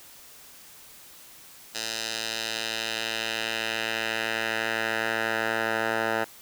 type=tone with band-pass filter sweep; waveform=10% pulse; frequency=112.2 Hz; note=A2; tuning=34 cents sharp; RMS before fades=-29 dBFS; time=1.74-6.25 s; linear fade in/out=20 ms; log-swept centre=5000 to 1200 Hz; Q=1.3; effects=white hiss -49 dBFS RMS until 6.41 s